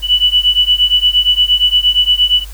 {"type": "beating tone pair", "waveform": "sine", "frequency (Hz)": [2960, 2968.6], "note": ["F#7", "F#7"], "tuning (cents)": [0, 5], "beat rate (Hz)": 8.6, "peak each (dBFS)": [-12, -11], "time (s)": [0.02, 2.45], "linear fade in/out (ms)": 50, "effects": ["added 50 Hz sine -27 dBFS peak until 2.53 s", "white hiss -39 dBFS RMS until 2.53 s"]}